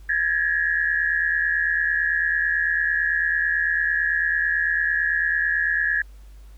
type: tone cluster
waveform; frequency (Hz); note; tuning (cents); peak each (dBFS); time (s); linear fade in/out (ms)
sine; 1632 / 1701 / 1871; G#6 / G#6 / A#6; -31 / +41 / +6; -26 / -21 / -26; 0.09-6.02; 5
effects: added 50 Hz sine -41 dBFS peak until 6.57 s + pink hiss -59 dBFS RMS until 6.57 s